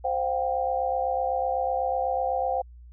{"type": "chord", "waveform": "sine", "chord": "C suspended fourth", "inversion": "none", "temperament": "equal with one note detuned", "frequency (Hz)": [523.3, 716, 784], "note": ["C5", "F5", "G5"], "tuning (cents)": [0, 43, 0], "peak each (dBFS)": -28, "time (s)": [0.04, 2.62], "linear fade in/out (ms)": 10, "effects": ["added 60 Hz sine -44 dBFS peak until 2.92 s"]}